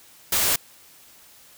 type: noise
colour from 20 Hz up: white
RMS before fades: -21 dBFS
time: 0.32-0.56 s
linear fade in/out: 5 ms
effects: white hiss -51 dBFS RMS until 1.57 s